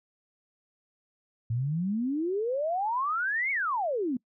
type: exponential two-way sweep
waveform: sine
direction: up then down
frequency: 110 to 2255 to 234.1 Hz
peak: -26 dBFS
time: 1.5-4.17 s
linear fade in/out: 5 ms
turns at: 3.51 s
effects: noise-tail reverb RT60 0.1 s tail -24 dB re dry